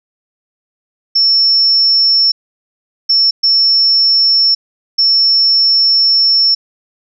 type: tone bursts at uneven times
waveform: sine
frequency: 5400 Hz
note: E8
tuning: 41 cents sharp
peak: -7 dBFS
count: 4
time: 1.15-2.32 / 3.09-3.31 / 3.43-4.55 / 4.98-6.55 s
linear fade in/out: 10 ms
effects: none